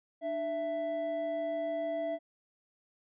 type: tone pair together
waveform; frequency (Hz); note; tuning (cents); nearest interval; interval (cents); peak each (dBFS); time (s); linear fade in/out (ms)
triangle; 298.9 / 663.1; D4 / E5; +31 / +10; octave + major second; 1379; -38 / -30; 0.21-2.19; 50
effects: resampled to 8000 Hz